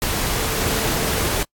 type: tone in noise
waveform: sine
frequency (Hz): 445.7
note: A4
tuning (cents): +22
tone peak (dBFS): -30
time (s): 0.38-1.22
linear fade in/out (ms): 0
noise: pink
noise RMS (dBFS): -22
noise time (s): 0.02-1.43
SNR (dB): -11
effects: noise-tail reverb RT60 0.1 s tail -24 dB re dry + AAC 64 kbps